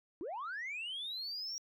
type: linear sweep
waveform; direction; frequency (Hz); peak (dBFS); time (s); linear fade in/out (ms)
sine; up; 293.7 to 5690; -37; 0.21-1.58; 0
effects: tanh soft clip ceiling -36 dBFS